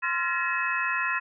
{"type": "tone cluster", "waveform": "sine", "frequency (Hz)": [1041, 1375, 1701, 1883, 2578], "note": ["C6", "F6", "G#6", "A#6", "E7"], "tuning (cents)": [-9, -27, 41, 17, -39], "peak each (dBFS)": -31, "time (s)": [0.02, 1.2], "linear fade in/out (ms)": 20, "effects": []}